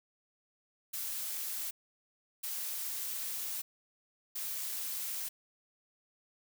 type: noise bursts at uneven times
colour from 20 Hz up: blue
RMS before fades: -38 dBFS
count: 3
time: 0.93-1.71 / 2.43-3.62 / 4.35-5.29 s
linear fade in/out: 10 ms
effects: none